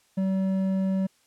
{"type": "tone with hard clipping", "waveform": "sine", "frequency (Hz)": 190.9, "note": "G3", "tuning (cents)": -46, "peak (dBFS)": -24, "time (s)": [0.17, 1.07], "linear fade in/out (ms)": 10, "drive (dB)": 6, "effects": ["white hiss -64 dBFS RMS until 1.26 s", "low-pass 10000 Hz 12 dB/octave"]}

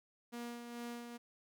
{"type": "tone with tremolo", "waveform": "sawtooth", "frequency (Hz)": 238, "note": "A#3", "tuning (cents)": 36, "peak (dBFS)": -38, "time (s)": [0.32, 1.18], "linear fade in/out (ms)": 20, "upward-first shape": "sine", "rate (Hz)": 2.3, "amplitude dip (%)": 45, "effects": []}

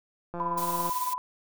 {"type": "click train", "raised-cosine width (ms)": 1, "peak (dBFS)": -23, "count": 97, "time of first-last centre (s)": [0.34, 0.895], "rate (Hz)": 173}
{"type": "tone with tremolo", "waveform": "sine", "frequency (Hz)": 1000, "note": "B5", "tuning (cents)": 21, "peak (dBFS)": -25, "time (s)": [0.4, 1.18], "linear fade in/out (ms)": 0, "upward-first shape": "sine", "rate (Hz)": 18, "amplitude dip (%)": 65}
{"type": "noise", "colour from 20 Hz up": "blue", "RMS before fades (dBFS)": -36, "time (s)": [0.57, 1.14], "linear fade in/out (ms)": 10}
{"effects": []}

